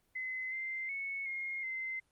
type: tone with pitch steps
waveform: sine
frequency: 2041 / 2083 / 2206 / 2141 / 2069 Hz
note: C7 / C7 / C#7 / C7 / C7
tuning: -44 / -8 / -9 / +39 / -20 cents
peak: -36 dBFS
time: 0.15-2 s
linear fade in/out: 10 ms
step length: 370 ms
effects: pink hiss -75 dBFS RMS until 2.11 s + Opus 24 kbps